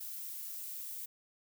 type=noise; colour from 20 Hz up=violet; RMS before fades=-43 dBFS; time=0-1.06 s; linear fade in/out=10 ms; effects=none